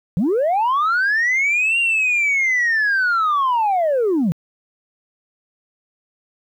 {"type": "linear two-way sweep", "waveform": "sine", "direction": "up then down", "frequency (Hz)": [151, 2794, 151], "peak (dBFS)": -13, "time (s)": [0.17, 4.32], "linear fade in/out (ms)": 0, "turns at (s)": 1.79, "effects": ["tanh soft clip ceiling -13 dBFS", "9-bit"]}